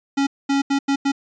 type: tone bursts at uneven times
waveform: square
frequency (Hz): 277.2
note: C#4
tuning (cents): 0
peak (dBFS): -17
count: 5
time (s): 0.17-0.27 / 0.49-0.62 / 0.7-0.79 / 0.88-0.96 / 1.05-1.12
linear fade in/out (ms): 10
effects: resampled to 16000 Hz

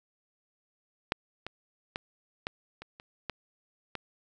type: clicks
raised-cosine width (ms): 0.3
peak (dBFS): -10 / -21 / -17 / -16 / -27 / -30 / -17 / -19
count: 8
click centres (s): 1.121 / 1.466 / 1.959 / 2.469 / 2.82 / 2.999 / 3.297 / 3.953
effects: none

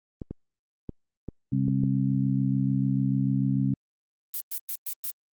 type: clicks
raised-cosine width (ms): 3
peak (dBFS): -21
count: 6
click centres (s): 0.218 / 0.31 / 0.893 / 1.287 / 1.682 / 1.836
type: harmonic tone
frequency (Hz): 66.8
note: C2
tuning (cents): +36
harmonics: 2 / 3 / 4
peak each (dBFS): -25 / -27 / -28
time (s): 1.52-3.74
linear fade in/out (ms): 5
type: noise bursts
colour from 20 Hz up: violet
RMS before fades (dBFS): -31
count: 5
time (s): 4.34-5.105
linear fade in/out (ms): 0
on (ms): 65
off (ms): 110
effects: Opus 24 kbps

